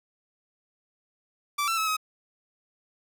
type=tone with pitch steps; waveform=sawtooth; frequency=1164 / 1339 / 1296 / 1269 Hz; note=D6 / E6 / E6 / D#6; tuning=-16 / +27 / -30 / +34 cents; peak=-21 dBFS; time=1.58-1.968 s; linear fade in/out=10 ms; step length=97 ms; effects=none